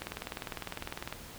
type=click train; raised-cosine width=0.3 ms; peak=-20 dBFS; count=23; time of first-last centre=0.02-1.126 s; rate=19.9 Hz; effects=pink hiss -48 dBFS RMS until 1.38 s